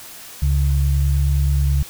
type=tone pair together; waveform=sine; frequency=70 / 139.48 Hz; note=C#2 / C#3; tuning=+18 / +11 cents; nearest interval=octave; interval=1193 cents; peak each=-15 / -20 dBFS; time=0.42-1.83 s; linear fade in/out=5 ms; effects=white hiss -38 dBFS RMS until 1.89 s